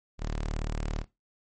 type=tone; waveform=sawtooth; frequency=37.71 Hz; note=D1; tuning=47 cents sharp; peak=-26 dBFS; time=0.18-1.05 s; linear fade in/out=50 ms; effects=noise-tail reverb RT60 0.2 s tail -17 dB re dry + MP3 32 kbps